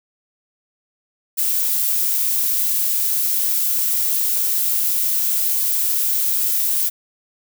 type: noise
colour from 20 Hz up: violet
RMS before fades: -19 dBFS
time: 1.37-6.9 s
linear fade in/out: 20 ms
effects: none